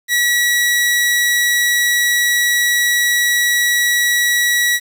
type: tone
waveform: sawtooth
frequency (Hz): 1932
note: B6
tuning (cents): -39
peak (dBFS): -9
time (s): 0.08-4.8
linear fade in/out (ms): 50
effects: 7-bit